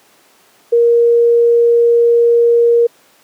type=tone; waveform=sine; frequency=470.2 Hz; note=A#4; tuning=15 cents sharp; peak=-6 dBFS; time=0.72-2.87 s; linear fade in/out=10 ms; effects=pink hiss -49 dBFS RMS until 3.23 s + high-pass 300 Hz 12 dB/octave